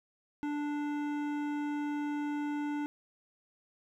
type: tone with hard clipping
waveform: sine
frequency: 293.5 Hz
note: D4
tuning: 1 cent flat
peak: -34 dBFS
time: 0.43-2.86 s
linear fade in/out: 0 ms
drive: 14 dB
effects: none